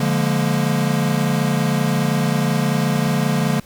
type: chord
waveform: square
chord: Bb dominant seventh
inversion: first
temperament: equal with one note detuned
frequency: 144.89 / 174.61 / 207.7 / 233.1 Hz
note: D3 / F3 / Ab3 / Bb3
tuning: -23 / 0 / 0 / 0 cents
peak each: -21 / -23 / -24 / -24 dBFS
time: 0-3.6 s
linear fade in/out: 5 ms
effects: pink hiss -47 dBFS RMS until 3.65 s